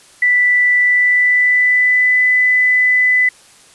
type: tone with pitch glide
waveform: sine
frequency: 1975.5 to 2001 Hz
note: B6 to B6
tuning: 0 to +22 cents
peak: -9 dBFS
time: 0.22-3.29 s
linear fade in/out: 5 ms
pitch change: +22 cents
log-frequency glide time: 0.79-2.2 s
effects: white hiss -45 dBFS RMS until 3.74 s + resampled to 24000 Hz